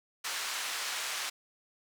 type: band-pass noise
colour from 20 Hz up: pink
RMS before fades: -36 dBFS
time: 0.24-1.3 s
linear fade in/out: 10 ms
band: 1300 to 9100 Hz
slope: 12 dB/octave
effects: none